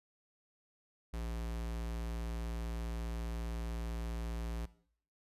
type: tone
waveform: square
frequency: 57.2 Hz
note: A#1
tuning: 32 cents flat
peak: -38 dBFS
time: 1.13-4.66 s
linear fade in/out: 10 ms
effects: noise-tail reverb RT60 0.6 s tail -18 dB re dry + resampled to 32000 Hz